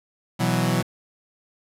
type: chord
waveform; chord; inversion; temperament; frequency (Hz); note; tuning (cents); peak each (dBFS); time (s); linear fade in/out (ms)
sawtooth; B suspended fourth; none; equal; 123.47 / 164.81 / 185; B2 / E3 / F#3; 0 / 0 / 0; -20; 0.39-0.83; 20
effects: resampled to 32000 Hz + 7-bit